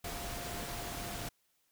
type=tone in noise; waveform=sine; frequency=698.5 Hz; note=F5; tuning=in tune; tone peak=-47 dBFS; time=0.04-1.29 s; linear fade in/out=5 ms; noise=pink; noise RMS=-41 dBFS; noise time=0.04-1.29 s; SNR=-9 dB; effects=white hiss -75 dBFS RMS until 1.71 s